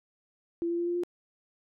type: tone with pitch steps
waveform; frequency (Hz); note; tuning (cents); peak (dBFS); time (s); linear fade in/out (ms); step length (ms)
sine; 339.3 / 342.3 / 345.2 / 348.2 / 351.3; F4 / F4 / F4 / F4 / F4; -50 / -35 / -20 / -5 / +10; -27; 0.62-1.035; 0; 83
effects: none